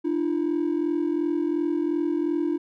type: ring-modulated tone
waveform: triangle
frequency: 320 Hz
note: D#4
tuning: 49 cents sharp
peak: -16 dBFS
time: 0.04-2.58 s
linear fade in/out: 20 ms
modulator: 21.4 Hz
effects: tanh soft clip ceiling -16 dBFS